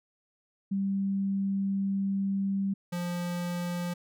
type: tone pair in turn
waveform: sine / square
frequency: 196 / 175.23 Hz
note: G3 / F3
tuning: 0 / +6 cents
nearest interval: major second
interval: 194 cents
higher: first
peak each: -26 / -31 dBFS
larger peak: first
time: 0.71-2.74 / 2.92-3.94 s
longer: first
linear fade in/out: 10 ms
effects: none